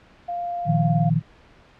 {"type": "tone with vibrato", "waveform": "sine", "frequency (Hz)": 698.5, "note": "F5", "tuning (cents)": 0, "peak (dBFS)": -25, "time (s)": [0.28, 1.1], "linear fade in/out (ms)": 10, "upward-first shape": "sine", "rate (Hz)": 20, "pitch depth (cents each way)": 11}
{"type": "chord", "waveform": "sine", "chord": "Bb suspended fourth", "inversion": "none", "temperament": "equal", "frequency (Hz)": [116.54, 155.56, 174.61], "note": ["Bb2", "Eb3", "F3"], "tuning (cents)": [0, 0, 0], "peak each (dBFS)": [-24, -19, -24], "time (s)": [0.65, 1.22], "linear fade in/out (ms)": 50}
{"effects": ["pink hiss -52 dBFS RMS until 1.79 s", "low-pass 3000 Hz 12 dB/octave"]}